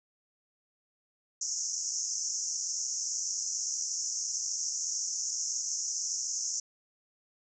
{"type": "band-pass noise", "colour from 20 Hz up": "pink", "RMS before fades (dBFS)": -34, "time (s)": [1.41, 6.6], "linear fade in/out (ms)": 5, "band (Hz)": [5500, 7000], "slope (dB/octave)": 96, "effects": []}